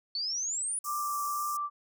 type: exponential sweep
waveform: sine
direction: up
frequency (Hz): 4375 to 9956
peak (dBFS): -30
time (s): 0.15-0.79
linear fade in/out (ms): 2
type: high-pass noise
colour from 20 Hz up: pink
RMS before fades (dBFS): -41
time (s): 0.84-1.57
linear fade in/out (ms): 5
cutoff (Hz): 5300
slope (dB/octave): 96
type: tone with vibrato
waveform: sine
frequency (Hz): 1174.7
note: D6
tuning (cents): 0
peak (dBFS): -30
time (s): 0.84-1.7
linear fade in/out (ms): 50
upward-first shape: triangle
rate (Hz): 2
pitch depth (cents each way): 12
effects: none